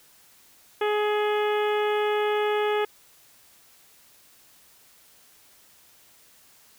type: harmonic tone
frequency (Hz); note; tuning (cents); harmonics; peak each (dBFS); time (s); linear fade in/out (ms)
419.8; G#4; +19; 1 / 2 / 3 / 4 / 5 / 6 / 7 / 8; -23 / -29 / -33 / -35 / -37 / -39 / -40 / -41; 0.81-2.85; 5
effects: white hiss -56 dBFS RMS until 6.78 s